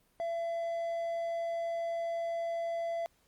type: tone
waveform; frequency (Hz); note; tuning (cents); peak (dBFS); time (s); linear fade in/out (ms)
triangle; 673; E5; +36; -30; 0.2-3.06; 0
effects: pink hiss -70 dBFS RMS until 3.27 s + Opus 32 kbps